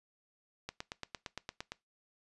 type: click train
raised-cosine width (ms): 0.2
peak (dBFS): -22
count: 10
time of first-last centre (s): 0.69-1.72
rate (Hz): 8.74
effects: noise-tail reverb RT60 0.2 s tail -21 dB re dry + resampled to 24000 Hz